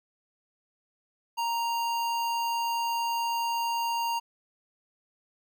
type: tone with notch filter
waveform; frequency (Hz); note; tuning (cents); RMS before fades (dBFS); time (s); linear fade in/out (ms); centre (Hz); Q
square; 932.3; A#5; 0; -29; 1.37-4.2; 20; 9300; 1.9
effects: none